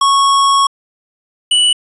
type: tone pair in turn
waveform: square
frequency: 1104 / 2956 Hz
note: C#6 / F#7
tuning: -7 / -2 cents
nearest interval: octave + perfect fourth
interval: 1705 cents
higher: second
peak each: -9 dBFS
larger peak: neither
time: 0.01-0.67 / 1.51-1.73 s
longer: first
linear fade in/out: 5 ms
effects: resampled to 24000 Hz